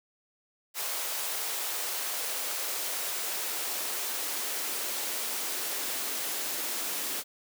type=noise with high-pass filter sweep; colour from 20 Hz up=white; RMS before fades=-33 dBFS; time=0.74-7.24 s; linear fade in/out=50 ms; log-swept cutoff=570 to 270 Hz; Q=1.2; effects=none